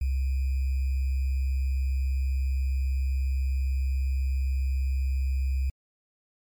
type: tone with sample-and-hold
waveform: sine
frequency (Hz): 66.3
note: C2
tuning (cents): +23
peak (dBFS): -23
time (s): 0.01-5.7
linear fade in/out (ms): 5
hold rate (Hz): 2450
effects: MP3 96 kbps